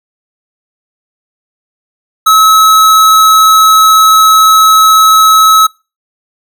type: tone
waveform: square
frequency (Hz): 1291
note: E6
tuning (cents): -37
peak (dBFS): -3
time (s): 2.26-5.67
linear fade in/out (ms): 10
effects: noise-tail reverb RT60 0.3 s tail -24 dB re dry